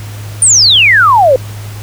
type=exponential sweep; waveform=sine; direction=down; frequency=9380 to 493.9 Hz; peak=-3 dBFS; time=0.42-1.36 s; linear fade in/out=2 ms; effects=added 104 Hz sine -22 dBFS peak until 1.82 s + pink hiss -32 dBFS RMS until 1.82 s